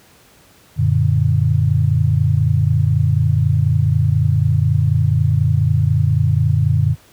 sine chord, Gb augmented, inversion none, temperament equal, 92.5 / 116.54 / 146.83 Hz, Gb2 / Bb2 / D3, 0 / 0 / 0 cents, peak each -16 dBFS, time 0.76-6.96 s, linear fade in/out 50 ms, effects pink hiss -49 dBFS RMS until 7.12 s + high-pass 60 Hz 12 dB/octave

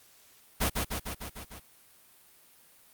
pink noise with echo, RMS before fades -26 dBFS, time 0.6-0.7 s, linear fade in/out 20 ms, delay 150 ms, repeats 6, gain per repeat -3 dB, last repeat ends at 1.6 s, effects white hiss -59 dBFS RMS until 2.93 s + Opus 48 kbps

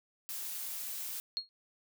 blue noise, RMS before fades -40 dBFS, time 0.29-1.2 s, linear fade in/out 0 ms
sine tone with exponential decay, 4292 Hz, C8, 43 cents sharp, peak -28 dBFS, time 1.37-1.49 s, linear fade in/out 0 ms, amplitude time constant 24 ms
effects none

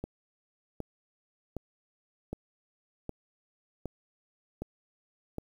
click train, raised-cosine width 2 ms, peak -22 dBFS, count 8, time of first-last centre 0.04-5.384 s, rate 1.31 Hz, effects 9-bit

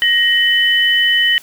sine tone pair together, 1881 / 3007 Hz, A#6 / F#7, +15 / +27 cents, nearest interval minor sixth, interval 812 cents, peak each -13 dBFS, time 0.02-1.38 s, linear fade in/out 0 ms, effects white hiss -42 dBFS RMS until 1.42 s

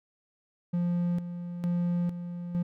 triangle tone with tremolo, 174.61 Hz, F3, in tune, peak -23 dBFS, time 0.73-2.63 s, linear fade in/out 10 ms, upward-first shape square, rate 1.1 Hz, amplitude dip 65%, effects none

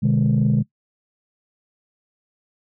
sine chord, G# diminished, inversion first, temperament just, 124.59 / 149.51 / 207.7 Hz, B2 / D3 / G#3, +16 / +31 / 0 cents, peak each -18 dBFS, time 0.02-0.63 s, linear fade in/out 20 ms, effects noise-tail reverb RT60 0.1 s tail -20 dB re dry + tanh soft clip ceiling -10 dBFS

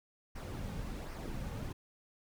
brown noise with flanger, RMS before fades -41 dBFS, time 0.35-1.73 s, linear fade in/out 10 ms, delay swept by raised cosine 0.27 to 3.07 ms, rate 1.3 Hz, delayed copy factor -0.5, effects none

